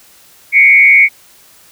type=tone with frequency modulation; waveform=sine; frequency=2217 Hz; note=C#7; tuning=in tune; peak=-3 dBFS; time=0.52-1.09 s; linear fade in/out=50 ms; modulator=136 Hz; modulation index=0.7; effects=white hiss -44 dBFS RMS until 1.71 s